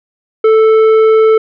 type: tone with tanh clipping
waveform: sine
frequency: 440 Hz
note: A4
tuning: in tune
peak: -6 dBFS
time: 0.44-1.38 s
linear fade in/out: 5 ms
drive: 9 dB
effects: none